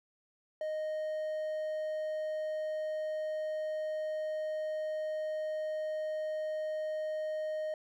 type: tone with hard clipping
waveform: triangle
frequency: 620 Hz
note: D#5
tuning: 6 cents flat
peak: -34 dBFS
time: 0.61-7.74 s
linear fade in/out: 2 ms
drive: 6 dB
effects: none